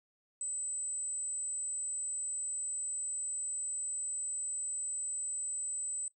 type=tone; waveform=sine; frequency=8060 Hz; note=B8; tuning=34 cents sharp; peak=-34 dBFS; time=0.41-6.08 s; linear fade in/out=2 ms; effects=noise-tail reverb RT60 0.1 s tail -18 dB re dry